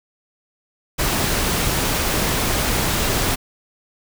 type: noise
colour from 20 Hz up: pink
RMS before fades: -20 dBFS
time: 0.98-3.36 s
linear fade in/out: 20 ms
effects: none